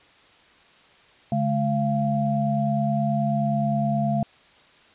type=tone cluster; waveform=sine; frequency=142.1 / 211.6 / 689 Hz; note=C#3 / G#3 / F5; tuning=+43 / +33 / -24 cents; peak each=-25 / -24 / -25 dBFS; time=1.32-4.23 s; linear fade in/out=2 ms; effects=white hiss -54 dBFS RMS until 4.94 s + resampled to 8000 Hz